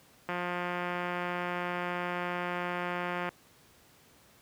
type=click train; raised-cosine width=0.5 ms; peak=-19 dBFS; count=532; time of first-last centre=0.29-3.29 s; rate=177 Hz; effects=pink hiss -60 dBFS RMS until 4.41 s + high-pass 80 Hz 12 dB/octave